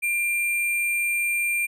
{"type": "tone with sample-and-hold", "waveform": "sine", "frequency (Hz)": 2385, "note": "D7", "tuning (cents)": 26, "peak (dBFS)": -21, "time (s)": [0.02, 1.67], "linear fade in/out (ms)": 20, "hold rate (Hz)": 11025, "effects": ["resampled to 32000 Hz"]}